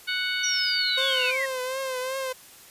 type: harmonic tone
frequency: 740 Hz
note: F#5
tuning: in tune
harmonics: 2 / 3 / 4 / 5 / 6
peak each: -29 / -31 / -32 / -33 / -34 dBFS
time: 0.07-1.32 s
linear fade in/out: 20 ms
type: linear sweep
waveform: sine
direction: down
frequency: 5920 to 1842 Hz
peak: -25 dBFS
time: 0.43-1.46 s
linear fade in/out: 10 ms
type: tone with vibrato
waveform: sawtooth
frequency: 521 Hz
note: C5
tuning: 7 cents flat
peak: -24 dBFS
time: 0.97-2.33 s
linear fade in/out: 10 ms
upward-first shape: triangle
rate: 2.7 Hz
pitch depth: 65 cents each way
effects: white hiss -49 dBFS RMS until 2.7 s + resampled to 32000 Hz